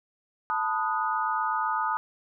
sine chord, B dominant seventh, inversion third, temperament equal with one note detuned, 880 / 987.8 / 1244.5 / 1465.5 Hz, A5 / B5 / D#6 / F#6, 0 / 0 / 0 / -17 cents, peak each -29 / -33 / -28 / -34 dBFS, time 0.5-1.97 s, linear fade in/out 0 ms, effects none

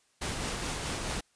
pink noise with tremolo, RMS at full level -33 dBFS, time 0.21-1.21 s, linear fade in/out 10 ms, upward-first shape sine, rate 4.7 Hz, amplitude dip 30%, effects white hiss -69 dBFS RMS until 1.35 s + resampled to 22050 Hz

